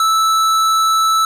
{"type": "tone with hard clipping", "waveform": "sine", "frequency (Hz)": 1314, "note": "E6", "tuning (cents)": -6, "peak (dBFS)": -13, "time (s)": [0, 1.25], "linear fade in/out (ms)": 2, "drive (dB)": 15, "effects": []}